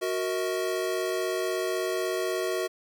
square chord, D# minor, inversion first, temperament equal with one note detuned, 370 / 466.2 / 637.9 Hz, F#4 / A#4 / D#5, 0 / 0 / +43 cents, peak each -30 / -34 / -33 dBFS, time 0.01-2.68 s, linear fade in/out 20 ms, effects none

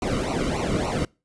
brown noise with flanger, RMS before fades -25 dBFS, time 0.02-1.05 s, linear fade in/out 2 ms, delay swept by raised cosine 0.59 to 1.21 ms, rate 3.5 Hz, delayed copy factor -0.9, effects noise-tail reverb RT60 0.3 s tail -26 dB re dry + resampled to 22050 Hz

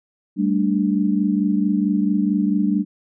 sine chord, G suspended second, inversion none, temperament just, 196 / 220.5 / 294 Hz, G3 / A3 / D4, 0 / +4 / +2 cents, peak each -19 / -22 / -21 dBFS, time 0.36-2.85 s, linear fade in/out 50 ms, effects none

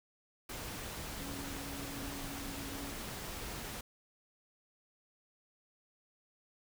sine tone in noise, 278.4 Hz, C#4, 8 cents sharp, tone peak -46 dBFS, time 1.2-2.92 s, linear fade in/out 5 ms, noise pink, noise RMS -43 dBFS, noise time 0.49-3.81 s, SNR -6 dB, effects none

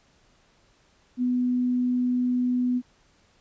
sine tone, 248.4 Hz, B3, 10 cents sharp, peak -21 dBFS, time 1.17-2.82 s, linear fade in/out 50 ms, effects pink hiss -62 dBFS RMS until 3.4 s + resampled to 16000 Hz

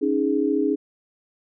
sine chord, C# suspended second, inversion none, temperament equal, 277.2 / 311.1 / 415.3 Hz, C#4 / D#4 / G#4, 0 / 0 / 0 cents, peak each -23 dBFS, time 0.01-0.76 s, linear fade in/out 20 ms, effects none

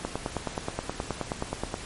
click train, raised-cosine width 1 ms, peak -14 dBFS, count 17, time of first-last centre 0.05-1.741 s, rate 9.46 Hz, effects pink hiss -40 dBFS RMS until 1.85 s + MP3 48 kbps

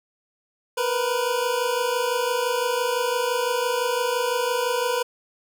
25% pulse tone pair together, 472.8 / 498.7 Hz, A#4 / B4, +24 / +17 cents, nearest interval minor second, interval 93 cents, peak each -22 / -20 dBFS, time 0.77-5.03 s, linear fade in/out 10 ms, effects none

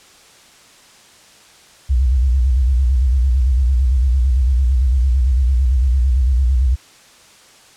sine tone with vibrato, 63.7 Hz, C2, 46 cents flat, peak -11 dBFS, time 1.89-6.76 s, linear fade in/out 20 ms, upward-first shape square, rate 8.9 Hz, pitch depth 110 cents each way, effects white hiss -46 dBFS RMS until 7.76 s + low-pass 8000 Hz 12 dB/octave

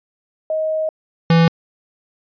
sine / square tone pair in turn, 629 / 165.93 Hz, D#5 / E3, +19 / +12 cents, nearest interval octave + major seventh, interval 2307 cents, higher first, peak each -17 / -10 dBFS, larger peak second, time 0.5-0.89 / 1.3-1.48 s, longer first, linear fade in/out 2 ms, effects resampled to 11025 Hz

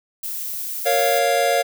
violet noise, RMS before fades -28 dBFS, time 0.23-1.19 s, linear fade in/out 5 ms
square chord, Bb minor, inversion none, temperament equal, 466.2 / 554.4 / 698.5 Hz, Bb4 / Db5 / F5, 0 / 0 / 0 cents, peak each -24 / -21 / -20 dBFS, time 0.85-1.63 s, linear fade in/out 20 ms
effects none

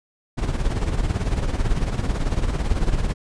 brown noise with tremolo, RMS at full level -19 dBFS, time 0.37-3.14 s, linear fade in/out 20 ms, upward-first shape sine, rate 18 Hz, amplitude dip 65%, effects resampled to 22050 Hz

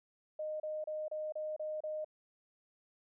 sine tone bursts, 616 Hz, D#5, 17 cents flat, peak -36 dBFS, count 7, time 0.39-2.046 s, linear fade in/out 5 ms, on 210 ms, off 31 ms, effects none

